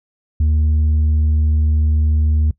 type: tone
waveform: sine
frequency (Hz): 76.7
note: D#2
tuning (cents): -24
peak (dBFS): -9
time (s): 0.4-2.51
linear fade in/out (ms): 5
effects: noise-tail reverb RT60 0.1 s tail -20 dB re dry + tanh soft clip ceiling -11 dBFS